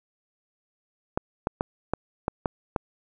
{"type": "clicks", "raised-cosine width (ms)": 1, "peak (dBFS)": -10, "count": 7, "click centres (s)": [1.175, 1.471, 1.609, 1.936, 2.281, 2.458, 2.762], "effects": []}